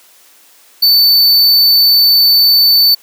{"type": "tone", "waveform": "square", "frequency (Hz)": 4521, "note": "C#8", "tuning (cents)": 33, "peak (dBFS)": -6, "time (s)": [0.82, 2.95], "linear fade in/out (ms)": 10, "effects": ["white hiss -45 dBFS RMS until 3.02 s", "high-pass 300 Hz 12 dB/octave"]}